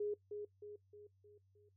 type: tone with echo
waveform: sine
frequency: 415.3 Hz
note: G#4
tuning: in tune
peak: -36 dBFS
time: 0-0.14 s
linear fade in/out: 5 ms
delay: 310 ms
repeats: 5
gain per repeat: -6 dB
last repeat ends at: 1.69 s
effects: noise-tail reverb RT60 0.1 s tail -19 dB re dry + added 96 Hz sine -70 dBFS peak until 1.76 s